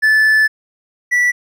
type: tone pair in turn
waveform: triangle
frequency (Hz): 1744 / 1957.6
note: A6 / B6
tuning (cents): -16 / -16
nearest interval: major second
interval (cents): 200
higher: second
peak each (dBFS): -7 / -9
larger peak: first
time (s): 0.02-0.48 / 1.11-1.32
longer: first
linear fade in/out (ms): 20
effects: none